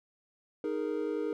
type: chord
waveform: triangle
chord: D# suspended fourth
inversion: none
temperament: equal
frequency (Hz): 311.1 / 415.3 / 466.2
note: D#4 / G#4 / A#4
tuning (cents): 0 / 0 / 0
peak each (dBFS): -33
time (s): 0.64-1.33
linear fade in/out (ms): 2
effects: none